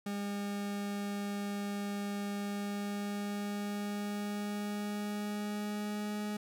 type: tone with pitch glide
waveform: 40% pulse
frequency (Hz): 202.6 to 209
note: G#3 to G#3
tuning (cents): -43 to +11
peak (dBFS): -34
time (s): 0.06-6.37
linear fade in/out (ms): 5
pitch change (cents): +54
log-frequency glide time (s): 2.36-6.24
effects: none